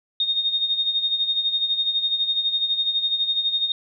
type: tone with tremolo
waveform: sine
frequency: 3694 Hz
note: A#7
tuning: 16 cents flat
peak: -17 dBFS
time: 0.2-3.72 s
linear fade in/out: 2 ms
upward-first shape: sine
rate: 12 Hz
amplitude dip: 65%
effects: none